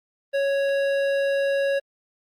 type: tone with hard clipping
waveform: sine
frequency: 554.4 Hz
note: C#5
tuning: in tune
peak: -22 dBFS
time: 0.33-1.8 s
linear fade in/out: 20 ms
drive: 12 dB
effects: Opus 32 kbps